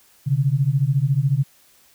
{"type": "beating tone pair", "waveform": "sine", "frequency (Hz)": [130.81, 144.81], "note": ["C3", "D3"], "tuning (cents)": [0, -24], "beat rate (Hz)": 14, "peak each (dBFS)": -19, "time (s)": [0.26, 1.44], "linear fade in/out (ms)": 20, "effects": ["white hiss -55 dBFS RMS until 1.94 s"]}